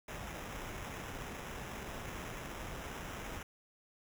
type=noise with sample-and-hold; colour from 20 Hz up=pink; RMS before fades=-44 dBFS; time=0.08-3.43 s; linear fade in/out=5 ms; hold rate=4410 Hz; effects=none